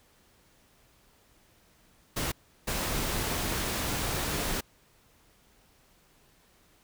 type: noise bursts at uneven times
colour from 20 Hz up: pink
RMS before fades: -31 dBFS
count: 2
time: 2.16-2.32 / 2.67-4.61 s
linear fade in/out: 10 ms
effects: pink hiss -63 dBFS RMS until 6.83 s